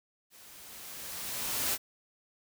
white noise with level ramp, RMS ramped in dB -55 to -29 dBFS, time 0.3-1.78 s, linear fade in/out 50 ms, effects none

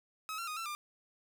sawtooth tone with pitch steps, 1279 / 1364 / 1241 / 1341 / 1197 Hz, D#6 / F6 / D#6 / E6 / D6, +47 / -41 / -5 / +29 / +33 cents, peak -34 dBFS, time 0.29-0.75 s, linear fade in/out 0 ms, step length 92 ms, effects none

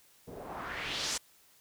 white noise with low-pass filter sweep, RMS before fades -38 dBFS, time 0.27-1.18 s, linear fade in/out 10 ms, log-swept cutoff 380 to 7700 Hz, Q 1.9, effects white hiss -63 dBFS RMS until 1.6 s

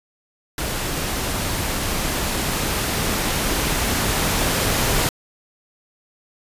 pink noise with level ramp, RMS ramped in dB -25 to -19 dBFS, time 0.58-5.09 s, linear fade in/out 2 ms, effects resampled to 32000 Hz

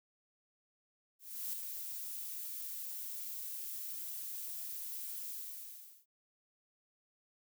violet noise with ADSR envelope, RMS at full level -38 dBFS, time 1.19-6.06 s, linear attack 340 ms, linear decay 7 ms, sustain -5 dB, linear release 770 ms, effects none

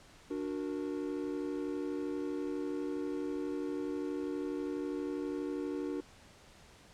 triangle chord, D augmented, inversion none, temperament equal with one note detuned, 293.7 / 366 / 466.2 Hz, D4 / F#4 / A#4, 0 / -19 / 0 cents, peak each -35 / -37 / -40 dBFS, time 0.3-6.01 s, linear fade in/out 10 ms, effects pink hiss -58 dBFS RMS until 6.93 s + low-pass 8000 Hz 12 dB/octave

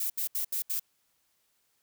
violet noise bursts, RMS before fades -31 dBFS, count 5, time 0-0.796 s, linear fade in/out 5 ms, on 100 ms, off 74 ms, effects white hiss -73 dBFS RMS until 1.82 s

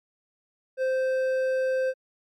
triangle tone with hard clipping, 521 Hz, C5, 7 cents flat, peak -24 dBFS, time 0.77-1.94 s, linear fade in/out 50 ms, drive 10 dB, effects MP3 96 kbps

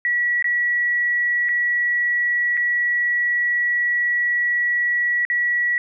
sine tone with dropouts, 1934 Hz, B6, 37 cents flat, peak -17 dBFS, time 0.05-5.78 s, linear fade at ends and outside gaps 1 ms, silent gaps 0.425-0.443 / 1.487-1.491 / 2.57-2.574 / 5.251-5.3 s, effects none

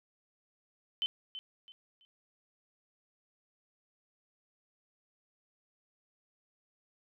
sine tone with echo, 3062 Hz, G7, 41 cents flat, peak -29 dBFS, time 1.02-1.06 s, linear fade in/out 0 ms, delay 330 ms, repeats 3, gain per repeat -11 dB, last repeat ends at 2.05 s, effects none

